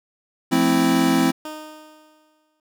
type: chord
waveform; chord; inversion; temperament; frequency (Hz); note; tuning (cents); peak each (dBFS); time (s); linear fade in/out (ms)
square; F major seventh; none; equal; 174.61 / 220 / 261.6 / 329.6; F3 / A3 / C4 / E4; 0 / 0 / 0 / 0; -25 / -25 / -19 / -22; 0.51-1.32; 20
type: tone with exponential decay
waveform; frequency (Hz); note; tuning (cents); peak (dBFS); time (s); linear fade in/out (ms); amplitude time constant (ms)
15% pulse; 308.4; D#4; -15; -23; 1.45-2.6; 2; 250
effects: none